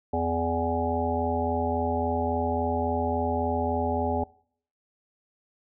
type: harmonic tone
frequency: 83.6 Hz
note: E2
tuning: 25 cents sharp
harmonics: 1 / 3 / 5 / 7 / 9 / 10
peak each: -31 / -31 / -31 / -31 / -31 / -31 dBFS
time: 0.13-4.24 s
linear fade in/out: 5 ms
effects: noise-tail reverb RT60 0.6 s tail -24 dB re dry